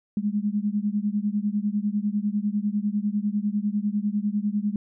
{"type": "beating tone pair", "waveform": "sine", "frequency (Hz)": [202.9, 212.9], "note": ["G#3", "G#3"], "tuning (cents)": [-40, 43], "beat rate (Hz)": 10, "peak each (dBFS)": [-25, -26], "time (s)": [0.17, 4.76], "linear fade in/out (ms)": 2, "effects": []}